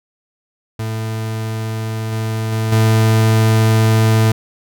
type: tone with level steps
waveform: 40% pulse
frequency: 110.7 Hz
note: A2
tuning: 11 cents sharp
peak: -19 / -17 / -15 / -9 dBFS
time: 0.79-4.32 s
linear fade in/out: 5 ms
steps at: 2.12 / 2.52 / 2.72 s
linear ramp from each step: 5 ms
effects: none